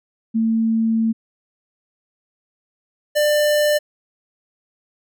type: tone pair in turn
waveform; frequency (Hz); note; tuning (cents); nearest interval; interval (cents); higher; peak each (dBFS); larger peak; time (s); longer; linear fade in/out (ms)
sine / square; 224.7 / 595.4; A3 / D5; +37 / +24; octave + perfect fourth; 1687; second; -15; neither; 0.34-1.13 / 3.15-3.79; first; 20
effects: none